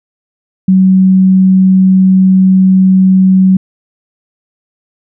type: tone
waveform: sine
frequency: 188.3 Hz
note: F#3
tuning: 31 cents sharp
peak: -3 dBFS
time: 0.68-3.57 s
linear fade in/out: 5 ms
effects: none